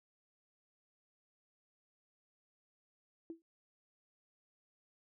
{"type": "tone with exponential decay", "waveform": "sine", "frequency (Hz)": 329.6, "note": "E4", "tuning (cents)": 0, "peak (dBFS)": -39, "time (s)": [3.3, 3.42], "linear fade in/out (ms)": 1, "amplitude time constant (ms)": 25, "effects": []}